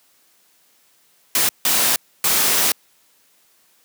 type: noise bursts at uneven times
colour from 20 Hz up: white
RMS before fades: -17 dBFS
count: 3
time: 1.35-1.49 / 1.65-1.96 / 2.24-2.72 s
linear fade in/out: 2 ms
effects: white hiss -58 dBFS RMS until 3.84 s + high-pass 150 Hz 12 dB/octave